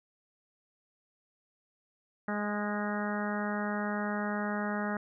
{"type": "harmonic tone with a mistuned harmonic", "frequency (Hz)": 207.7, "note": "G#3", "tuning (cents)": 0, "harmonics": [1, 2, 3, 4, 5, 6, 7, 8, 9], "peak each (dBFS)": [-33, -41, -39, -40, -45, -41, -41, -43, -43], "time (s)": [2.28, 4.97], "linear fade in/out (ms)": 2, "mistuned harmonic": 8, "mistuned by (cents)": -16, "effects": []}